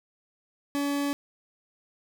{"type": "tone", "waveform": "40% pulse", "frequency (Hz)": 284.3, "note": "C#4", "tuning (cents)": 44, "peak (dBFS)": -25, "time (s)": [0.75, 1.13], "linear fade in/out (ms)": 0, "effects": []}